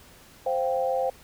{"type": "chord", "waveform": "sine", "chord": "C suspended fourth", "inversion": "none", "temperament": "just", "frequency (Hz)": [523.3, 697.7, 784.9], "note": ["C5", "F5", "G5"], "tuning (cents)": [0, -2, 2], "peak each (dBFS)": [-25, -30, -29], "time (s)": [0.46, 1.1], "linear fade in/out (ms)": 5, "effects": ["pink hiss -52 dBFS RMS until 1.23 s"]}